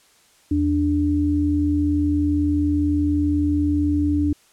sine tone pair together, 82.11 / 293.7 Hz, E2 / D4, -6 / 0 cents, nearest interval octave + minor seventh, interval 2206 cents, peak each -22 / -18 dBFS, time 0.51-4.33 s, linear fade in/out 5 ms, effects white hiss -56 dBFS RMS until 4.52 s + low-pass 10000 Hz 12 dB/octave

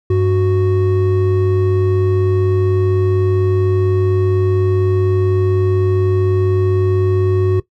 triangle tone pair together, 98 / 369.8 Hz, G2 / F#4, 0 / -1 cents, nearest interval octave + major seventh, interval 2299 cents, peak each -12 dBFS, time 0.1-7.6 s, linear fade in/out 5 ms, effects noise-tail reverb RT60 0.1 s tail -17 dB re dry

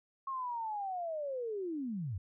sine linear sweep, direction down, 1091 to 81.8 Hz, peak -35 dBFS, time 0.27-2.18 s, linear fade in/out 5 ms, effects none

